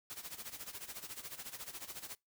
white noise with tremolo, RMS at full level -44 dBFS, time 0.1-2.15 s, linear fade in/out 0 ms, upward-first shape sine, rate 14 Hz, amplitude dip 80%, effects noise-tail reverb RT60 0.2 s tail -25 dB re dry

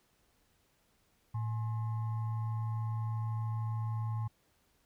sine tone with frequency modulation, 111.7 Hz, A2, 27 cents sharp, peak -32 dBFS, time 1.34-4.28 s, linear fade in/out 10 ms, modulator 954 Hz, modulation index 0.29, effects pink hiss -72 dBFS RMS until 4.85 s

